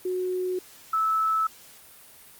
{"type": "tone pair in turn", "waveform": "sine", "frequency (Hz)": [366.7, 1306.8], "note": ["F#4", "E6"], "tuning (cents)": [-15, -15], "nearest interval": "octave + minor seventh", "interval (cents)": 2200, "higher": "second", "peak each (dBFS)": [-25, -21], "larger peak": "second", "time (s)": [[0.05, 0.59], [0.93, 1.47]], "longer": "neither", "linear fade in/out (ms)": 5, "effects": ["white hiss -50 dBFS RMS until 2.39 s", "Opus 32 kbps"]}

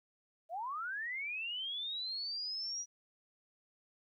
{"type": "linear sweep", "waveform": "sine", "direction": "up", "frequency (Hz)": [623, 5830], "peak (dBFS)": -37, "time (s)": [0.49, 2.86], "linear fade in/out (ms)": 50, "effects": ["13-bit"]}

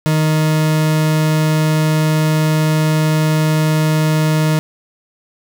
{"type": "tone", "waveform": "40% pulse", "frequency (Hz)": 155.56, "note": "D#3", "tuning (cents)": 0, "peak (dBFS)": -11, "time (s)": [0.06, 4.59], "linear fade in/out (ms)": 0, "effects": []}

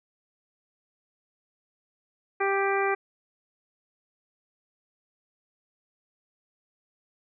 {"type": "harmonic tone", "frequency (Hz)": 393.6, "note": "G4", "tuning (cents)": 7, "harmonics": [1, 2, 3, 4, 5, 6], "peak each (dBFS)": [-26, -29, -31, -32, -33, -34], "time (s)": [2.4, 2.95], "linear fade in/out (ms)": 10, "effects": []}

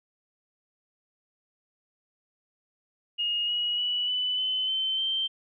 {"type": "tone with pitch steps", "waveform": "sine", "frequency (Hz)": [2860, 2903, 2947, 2992, 3037, 3083, 3130], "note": ["F7", "F#7", "F#7", "F#7", "F#7", "G7", "G7"], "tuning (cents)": [41, -34, -8, 19, 44, -29, -3], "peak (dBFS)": -25, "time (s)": [3.18, 5.28], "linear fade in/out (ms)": 20, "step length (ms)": 300, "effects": []}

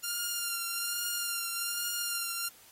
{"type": "tone with vibrato", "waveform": "5% pulse", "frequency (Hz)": 1396.9, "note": "F6", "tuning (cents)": 0, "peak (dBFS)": -22, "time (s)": [0.03, 2.49], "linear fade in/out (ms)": 10, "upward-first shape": "triangle", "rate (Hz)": 1.2, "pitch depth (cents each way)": 27, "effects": ["white hiss -57 dBFS RMS until 2.71 s", "AAC 48 kbps"]}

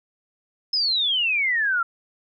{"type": "exponential sweep", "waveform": "sine", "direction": "down", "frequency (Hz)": [5200, 1341], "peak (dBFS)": -19, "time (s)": [0.73, 1.83], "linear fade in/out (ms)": 5, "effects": []}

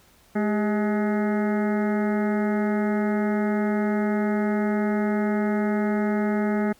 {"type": "harmonic tone with a mistuned harmonic", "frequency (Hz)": 211.2, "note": "G#3", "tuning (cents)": 29, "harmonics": [1, 2, 3, 4, 6, 7, 8, 9, 10], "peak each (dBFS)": [-22, -28, -32, -34, -38, -39, -40, -41, -42], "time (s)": [0.35, 6.73], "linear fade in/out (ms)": 10, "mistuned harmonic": 2, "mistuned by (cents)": -71, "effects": ["pink hiss -57 dBFS RMS until 6.79 s"]}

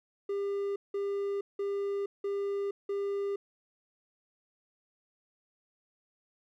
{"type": "tone bursts", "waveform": "triangle", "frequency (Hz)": 400, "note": "G4", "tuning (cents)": 35, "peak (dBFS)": -28, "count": 5, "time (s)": [0.29, 3.36], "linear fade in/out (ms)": 5, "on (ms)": 470, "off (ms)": 180, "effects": []}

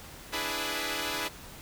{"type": "chord", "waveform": "5% pulse", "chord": "E dominant seventh", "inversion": "third", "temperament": "equal", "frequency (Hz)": [293.7, 329.6, 415.3, 493.9], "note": ["D4", "E4", "G#4", "B4"], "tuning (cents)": [0, 0, 0, 0], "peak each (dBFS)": -25, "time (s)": [0.32, 1.29], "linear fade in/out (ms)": 20, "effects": ["pink hiss -47 dBFS RMS until 1.61 s"]}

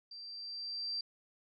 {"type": "tone with level ramp", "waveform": "sine", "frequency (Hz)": 4699, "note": "D8", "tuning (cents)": 0, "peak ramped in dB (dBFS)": [-46, -34], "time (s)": [0.11, 1.01], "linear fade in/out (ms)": 5, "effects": []}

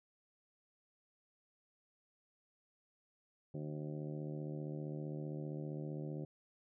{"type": "harmonic tone with a mistuned harmonic", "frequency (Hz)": 75.3, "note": "D2", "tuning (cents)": 44, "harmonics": [2, 3, 4, 5, 6, 7, 8, 9, 10], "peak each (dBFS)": [-42, -51, -48, -49, -62, -52, -58, -63, -67], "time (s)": [3.54, 6.25], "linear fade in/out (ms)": 5, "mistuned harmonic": 10, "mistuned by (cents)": 24, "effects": []}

